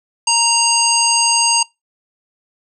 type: harmonic tone with a mistuned harmonic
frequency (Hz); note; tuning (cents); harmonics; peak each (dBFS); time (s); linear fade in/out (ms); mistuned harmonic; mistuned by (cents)
928; A#5; -8; 1 / 3 / 5 / 7 / 9; -18 / -18 / -18 / -18 / -18; 0.27-1.63; 5; 5; +47
effects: noise-tail reverb RT60 0.2 s tail -24 dB re dry